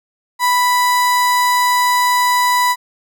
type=tone; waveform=35% pulse; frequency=987.8 Hz; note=B5; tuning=in tune; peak=-10 dBFS; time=0.39-2.76 s; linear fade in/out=50 ms; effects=none